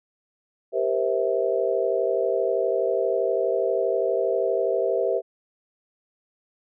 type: chord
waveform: sine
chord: C dominant seventh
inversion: second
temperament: just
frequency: 392.4 / 470.9 / 523.3 / 654.1 Hz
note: G4 / Bb4 / C5 / E5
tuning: +2 / +18 / 0 / -14 cents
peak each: -26 dBFS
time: 0.72-5.22 s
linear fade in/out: 50 ms
effects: none